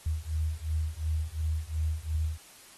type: beating tone pair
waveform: sine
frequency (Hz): 77.2 / 80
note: D#2 / D#2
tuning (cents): -13 / +49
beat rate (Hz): 2.8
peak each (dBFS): -31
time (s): 0.06-2.38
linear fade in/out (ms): 5
effects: white hiss -53 dBFS RMS until 2.77 s + AAC 32 kbps